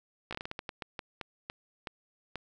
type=slowing click train; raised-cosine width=0.3 ms; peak=-21 dBFS; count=15; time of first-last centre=0.31-2.357 s; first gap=16 ms; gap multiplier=1.3; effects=none